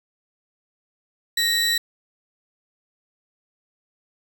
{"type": "tone pair together", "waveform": "40% pulse", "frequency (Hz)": [1864.7, 3951], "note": ["A#6", "B7"], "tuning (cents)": [0, 0], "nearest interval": "octave + minor second", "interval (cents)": 1300, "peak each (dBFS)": [-23, -19], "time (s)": [1.37, 1.78], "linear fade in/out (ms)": 5, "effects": []}